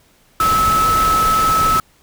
sine tone in noise, 1300 Hz, E6, 24 cents flat, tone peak -12 dBFS, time 0.4-1.8 s, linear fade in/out 2 ms, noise pink, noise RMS -22 dBFS, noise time 0.4-1.8 s, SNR +7 dB, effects pink hiss -54 dBFS RMS until 2.02 s

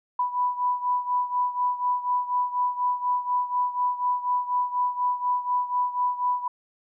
sine beating tone pair, 987.8 / 991.9 Hz, B5 / B5, 0 / +7 cents, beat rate 4.1 Hz, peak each -24 / -28 dBFS, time 0.19-6.48 s, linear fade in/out 5 ms, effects none

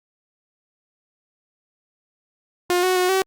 sawtooth tone with pitch steps, 356.1 / 369.5 / 363.8 / 381.1 Hz, F4 / F#4 / F#4 / G4, +34 / -2 / -29 / -49 cents, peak -13 dBFS, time 2.7-3.22 s, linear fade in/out 0 ms, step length 130 ms, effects Opus 48 kbps

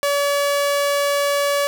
sawtooth tone, 570 Hz, C#5, 48 cents sharp, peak -13 dBFS, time 0.03-1.67 s, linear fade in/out 0 ms, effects none

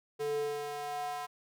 square tone with high-pass filter sweep, 145.9 Hz, D3, 11 cents flat, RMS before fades -36 dBFS, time 0.19-1.27 s, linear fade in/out 20 ms, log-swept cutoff 380 to 870 Hz, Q 4.5, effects none

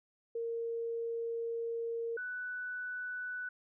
sine tone pair in turn, 462.3 / 1488.2 Hz, A#4 / F#6, -14 / +10 cents, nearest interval octave + minor sixth, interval 2024 cents, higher second, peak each -34 / -37 dBFS, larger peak first, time 0.35-2.17 / 2.17-3.49 s, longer first, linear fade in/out 5 ms, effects none

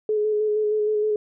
sine tone with vibrato, 424.9 Hz, G#4, 40 cents sharp, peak -19 dBFS, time 0.09-1.16 s, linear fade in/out 2 ms, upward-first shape square, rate 6.4 Hz, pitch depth 18 cents each way, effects none

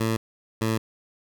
15% pulse tone pair in turn, 112.2 / 111.1 Hz, A2 / A2, +34 / +17 cents, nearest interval unison, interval 17 cents, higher first, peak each -16 dBFS, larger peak neither, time 0-0.17 / 0.61-0.78 s, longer neither, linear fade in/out 10 ms, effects none

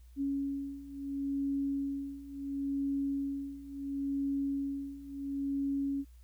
sine beating tone pair, 277.2 / 277.92 Hz, C#4 / C#4, 0 / +5 cents, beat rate 0.72 Hz, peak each -37 / -34 dBFS, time 0.16-6.05 s, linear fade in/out 50 ms, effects added 60 Hz sine -52 dBFS peak until 6.23 s + white hiss -71 dBFS RMS until 6.23 s

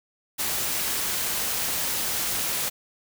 white noise, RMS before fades -27 dBFS, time 0.38-2.7 s, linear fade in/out 20 ms, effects none

